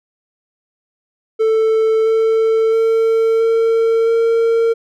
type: tone with pitch steps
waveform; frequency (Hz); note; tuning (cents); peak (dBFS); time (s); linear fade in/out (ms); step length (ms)
triangle; 442.3 / 446.1 / 450 / 453.9 / 457.9; A4 / A4 / A4 / A#4 / A#4; +9 / +24 / +39 / -46 / -31; -9; 1.39-4.74; 20; 670
effects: none